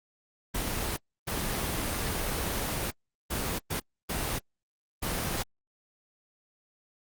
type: noise bursts at uneven times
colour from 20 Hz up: pink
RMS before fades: -31 dBFS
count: 6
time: 0.54-0.97 / 1.27-2.91 / 3.3-3.59 / 3.7-3.8 / 4.09-4.39 / 5.02-5.43 s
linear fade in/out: 10 ms
effects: Opus 24 kbps